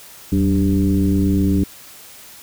sine tone with frequency modulation, 190 Hz, F#3, 46 cents sharp, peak -13 dBFS, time 0.32-1.64 s, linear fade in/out 5 ms, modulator 102 Hz, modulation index 1.3, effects white hiss -41 dBFS RMS until 2.42 s

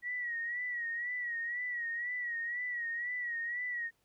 sine tone with vibrato, 1916 Hz, A#6, 47 cents sharp, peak -34 dBFS, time 0.02-3.91 s, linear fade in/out 50 ms, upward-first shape sine, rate 2 Hz, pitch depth 65 cents each way, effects pink hiss -75 dBFS RMS until 4.04 s

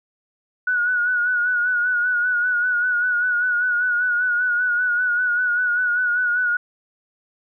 sine tone with vibrato, 1463 Hz, F#6, 20 cents flat, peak -17 dBFS, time 0.67-6.57 s, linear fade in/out 5 ms, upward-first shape sine, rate 5.1 Hz, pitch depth 45 cents each way, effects none

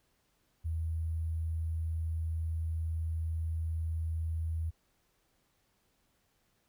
sine tone with sample-and-hold, 81.1 Hz, E2, 28 cents flat, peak -31 dBFS, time 0.64-4.71 s, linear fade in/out 20 ms, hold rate 11025 Hz, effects pink hiss -74 dBFS RMS until 6.68 s

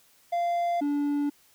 triangle tone pair in turn, 692 / 288.8 Hz, F5 / D4, -16 / -29 cents, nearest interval octave + minor third, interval 1513 cents, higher first, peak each -22 dBFS, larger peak neither, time 0.32-0.81 / 0.81-1.3 s, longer neither, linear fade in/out 10 ms, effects white hiss -61 dBFS RMS until 1.54 s

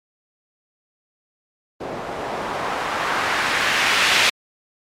blue noise with low-pass filter sweep, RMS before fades -21 dBFS, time 1.8-4.3 s, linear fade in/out 10 ms, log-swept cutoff 520 to 2800 Hz, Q 1.1, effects MP3 96 kbps

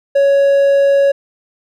triangle tone, 557 Hz, C#5, 8 cents sharp, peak -6 dBFS, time 0.15-1.12 s, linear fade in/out 10 ms, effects none

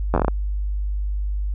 slowing click train, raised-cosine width 1 ms, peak -5 dBFS, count 8, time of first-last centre 0.14-0.282 s, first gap 10 ms, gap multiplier 1.23, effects added 50 Hz sine -21 dBFS peak until 1.54 s

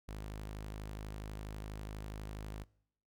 sawtooth tone, 52.2 Hz, G#1, 10 cents sharp, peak -38 dBFS, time 0.08-2.64 s, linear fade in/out 10 ms, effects noise-tail reverb RT60 0.7 s tail -23 dB re dry

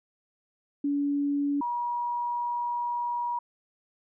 sine tone pair in turn, 285.3 / 959.6 Hz, C#4 / A#5, +50 / +50 cents, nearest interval octave + major sixth, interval 2100 cents, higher second, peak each -24 / -27 dBFS, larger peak first, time 0.84-1.61 / 1.61-3.39 s, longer second, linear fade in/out 5 ms, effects none

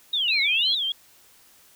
sine exponential two-way sweep, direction down then up, 3805 to 2137 to 3467 Hz, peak -21 dBFS, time 0.13-0.75 s, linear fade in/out 5 ms, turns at 0.41 s
sine tone with vibrato, 3621 Hz, A7, 49 cents sharp, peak -23 dBFS, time 0.28-0.92 s, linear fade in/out 2 ms, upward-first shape sine, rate 3 Hz, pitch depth 250 cents each way
effects white hiss -55 dBFS RMS until 1.75 s

